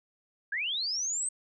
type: linear sweep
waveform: sine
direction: up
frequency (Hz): 1568 to 8372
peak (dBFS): -29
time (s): 0.52-1.29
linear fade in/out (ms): 5
effects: none